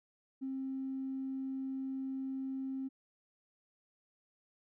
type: tone with tanh clipping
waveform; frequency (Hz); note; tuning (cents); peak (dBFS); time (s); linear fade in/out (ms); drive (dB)
triangle; 266.2; C4; +30; -36; 0.41-2.89; 20; 4
effects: none